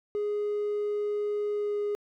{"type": "tone with pitch glide", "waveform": "triangle", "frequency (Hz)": [415.3, 412.9], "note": ["G#4", "G#4"], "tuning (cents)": [0, -10], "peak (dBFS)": -24, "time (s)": [0.15, 1.95], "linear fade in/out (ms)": 0, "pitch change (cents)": -10, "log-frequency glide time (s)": [1.52, 1.78], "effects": ["tanh soft clip ceiling -22 dBFS"]}